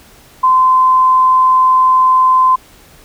sine tone, 1031 Hz, C6, 26 cents flat, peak -6 dBFS, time 0.43-2.56 s, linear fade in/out 10 ms, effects pink hiss -43 dBFS RMS until 3.04 s

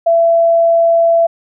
sine tone, 670 Hz, E5, 28 cents sharp, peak -7 dBFS, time 0.06-1.27 s, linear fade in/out 10 ms, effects none

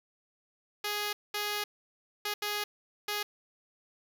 5% pulse tone bursts at uneven times, 415.3 Hz, G#4, in tune, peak -20 dBFS, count 5, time 0.84-1.13 / 1.34-1.64 / 2.25-2.34 / 2.42-2.64 / 3.08-3.23 s, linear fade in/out 5 ms, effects none

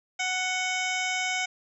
harmonic tone with a mistuned harmonic, 740 Hz, F#5, in tune, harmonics 1 / 2 / 3 / 4 / 5 / 7 / 8 / 9 / 10, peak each -33 / -35 / -29 / -36 / -40 / -40 / -41 / -39 / -41 dBFS, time 0.19-1.46 s, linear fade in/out 10 ms, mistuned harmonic 4, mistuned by +46 cents, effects none

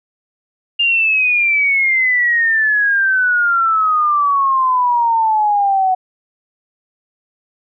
sine exponential sweep, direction down, 2820 to 740 Hz, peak -11 dBFS, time 0.79-5.95 s, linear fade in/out 10 ms, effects none

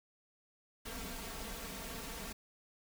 pink noise with comb filter, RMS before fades -44 dBFS, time 0.85-2.33 s, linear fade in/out 10 ms, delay 4.4 ms, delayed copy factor +0.8, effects none

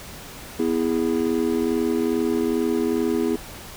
triangle chord, E major, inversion second, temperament just, 247.2 / 329.6 / 412 Hz, B3 / E4 / G#4, +2 / 0 / -14 cents, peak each -22 dBFS, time 0.59-3.36 s, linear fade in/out 5 ms, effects pink hiss -39 dBFS RMS until 3.76 s

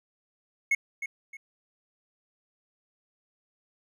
triangle tone with echo, 2183 Hz, C#7, 27 cents flat, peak -19 dBFS, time 0.71-0.75 s, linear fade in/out 5 ms, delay 310 ms, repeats 2, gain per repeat -10 dB, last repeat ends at 1.37 s, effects none

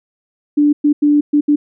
sine tone bursts at uneven times, 293.7 Hz, D4, in tune, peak -8 dBFS, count 5, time 0.57-0.73 / 0.84-0.93 / 1.02-1.21 / 1.33-1.41 / 1.48-1.56 s, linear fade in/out 10 ms, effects none

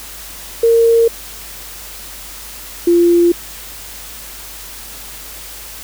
sine tone pair in turn, 460.5 / 345 Hz, A#4 / F4, -21 / -21 cents, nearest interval perfect fourth, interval 500 cents, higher first, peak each -7 dBFS, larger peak neither, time 0.63-1.08 / 2.87-3.32 s, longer neither, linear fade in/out 5 ms, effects added 50 Hz sine -39 dBFS peak until 5.83 s + white hiss -32 dBFS RMS until 5.83 s

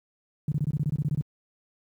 sine tone bursts, 148 Hz, D3, 14 cents sharp, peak -22 dBFS, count 12, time 0.48-1.211 s, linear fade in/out 2 ms, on 38 ms, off 25 ms, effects high-pass 60 Hz 12 dB/octave + 10-bit

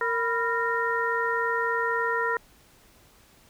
harmonic tone with a mistuned harmonic, 461.9 Hz, A#4, 16 cents flat, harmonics 1 / 2 / 3 / 4, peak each -29 / -29 / -29 / -29 dBFS, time 0.01-2.37 s, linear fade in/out 2 ms, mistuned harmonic 2, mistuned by +110 cents, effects pink hiss -57 dBFS RMS until 3.49 s

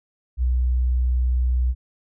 sine tone, 62.2 Hz, B1, 13 cents sharp, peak -17 dBFS, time 0.37-1.75 s, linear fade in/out 50 ms, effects none

